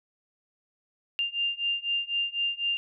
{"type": "beating tone pair", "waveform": "sine", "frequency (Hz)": [2794, 2798], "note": ["F7", "F7"], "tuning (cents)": [0, 3], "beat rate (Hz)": 4, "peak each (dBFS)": [-30, -29], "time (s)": [1.19, 2.77], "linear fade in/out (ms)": 0, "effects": []}